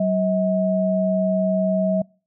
sine tone pair together, 189.3 / 638.9 Hz, F#3 / D#5, +40 / +46 cents, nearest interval octave + major sixth, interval 2106 cents, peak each -20 / -20 dBFS, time 0-2.02 s, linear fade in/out 5 ms, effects noise-tail reverb RT60 0.4 s tail -26 dB re dry

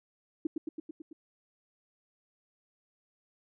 sine tone with echo, 315.4 Hz, D#4, 24 cents sharp, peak -26 dBFS, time 0.45-0.47 s, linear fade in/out 5 ms, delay 110 ms, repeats 6, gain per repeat -3 dB, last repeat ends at 1.13 s, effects none

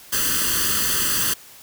white noise with comb filter, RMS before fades -21 dBFS, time 0.12-1.34 s, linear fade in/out 10 ms, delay 0.65 ms, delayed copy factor +0.95, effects white hiss -45 dBFS RMS until 1.62 s

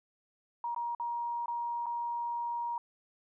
sine tone with dropouts, 946 Hz, A#5, 25 cents sharp, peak -32 dBFS, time 0.64-2.78 s, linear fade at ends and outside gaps 2 ms, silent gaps 0.747-0.762 / 0.949-0.998 / 1.459-1.481 / 1.859-1.865 s, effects none

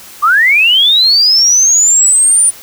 sine linear sweep, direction up, 1131 to 9460 Hz, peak -5 dBFS, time 0.22-2.51 s, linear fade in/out 20 ms, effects white hiss -34 dBFS RMS until 2.62 s

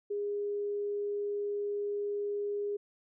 sine tone, 409.4 Hz, G#4, 25 cents flat, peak -31 dBFS, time 0.1-2.77 s, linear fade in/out 10 ms, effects none

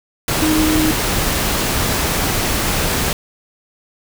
sine tone in noise, 311.1 Hz, D#4, in tune, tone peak -14 dBFS, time 0.42-0.91 s, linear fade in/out 2 ms, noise pink, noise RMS -18 dBFS, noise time 0.28-3.13 s, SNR +1 dB, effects none

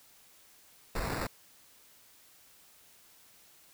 pink noise with sample-and-hold, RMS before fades -34 dBFS, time 0.95-1.27 s, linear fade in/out 5 ms, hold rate 3150 Hz, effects white hiss -60 dBFS RMS until 3.73 s

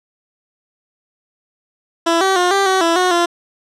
15% pulse tone with pitch steps, 334.3 / 383.5 / 357.4 / 394.1 / 378.7 / 334 / 365 / 344.9 Hz, E4 / G4 / F4 / G4 / F#4 / E4 / F#4 / F4, +24 / -38 / +40 / +9 / +40 / +23 / -24 / -22 cents, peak -6 dBFS, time 2.06-3.26 s, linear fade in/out 10 ms, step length 150 ms, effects low-pass 8000 Hz 12 dB/octave

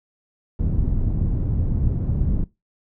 pink low-pass noise, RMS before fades -21 dBFS, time 0.59-2.44 s, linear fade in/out 2 ms, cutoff 160 Hz, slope 12 dB/octave, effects noise-tail reverb RT60 0.2 s tail -19 dB re dry

